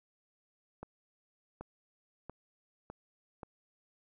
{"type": "accelerating click train", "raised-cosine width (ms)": 1, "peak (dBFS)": -29, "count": 5, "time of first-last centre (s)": [0.83, 3.432], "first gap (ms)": 780, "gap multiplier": 0.88, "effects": []}